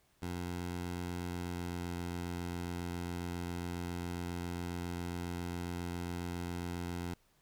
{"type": "tone with pitch glide", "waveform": "15% pulse", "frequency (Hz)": [88.2, 87.34], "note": ["F2", "F2"], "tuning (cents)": [18, 1], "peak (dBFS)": -31, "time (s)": [0.22, 7.14], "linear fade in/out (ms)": 5, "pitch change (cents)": -17, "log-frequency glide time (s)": [1.25, 1.93], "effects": ["pink hiss -71 dBFS RMS until 7.41 s"]}